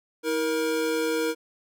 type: tone pair together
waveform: square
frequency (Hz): 321 / 470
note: E4 / A#4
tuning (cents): -46 / +14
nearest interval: perfect fifth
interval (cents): 660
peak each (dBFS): -29 / -26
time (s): 0.23-1.35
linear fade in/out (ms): 50
effects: none